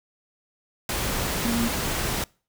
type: tone in noise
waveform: sine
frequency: 233.1 Hz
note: A#3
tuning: in tune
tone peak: -23 dBFS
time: 1.45-1.68 s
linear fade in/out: 2 ms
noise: pink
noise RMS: -27 dBFS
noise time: 0.89-2.24 s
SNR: +1 dB
effects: noise-tail reverb RT60 0.4 s tail -26 dB re dry